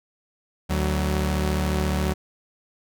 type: tone pair together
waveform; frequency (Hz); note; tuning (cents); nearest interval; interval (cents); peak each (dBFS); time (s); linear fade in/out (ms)
sawtooth; 74.4 / 187.59; D2 / F#3; +23 / +24; octave + major third; 1601; -19 / -22; 0.69-2.14; 20
effects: none